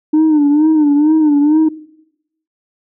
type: tone with vibrato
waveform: sine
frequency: 301.5 Hz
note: D4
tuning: 46 cents sharp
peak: -5 dBFS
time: 0.13-1.69 s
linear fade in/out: 10 ms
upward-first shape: sine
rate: 2.2 Hz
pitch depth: 87 cents each way
effects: noise-tail reverb RT60 0.8 s tail -17 dB re dry + tanh soft clip ceiling -6 dBFS